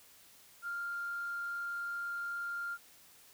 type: tone with frequency modulation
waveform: sine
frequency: 1396.9 Hz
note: F6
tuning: in tune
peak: -35 dBFS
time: 0.62-2.78 s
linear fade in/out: 50 ms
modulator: 42.6 Hz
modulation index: 0.22
effects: tanh soft clip ceiling -31 dBFS + white hiss -60 dBFS RMS until 3.33 s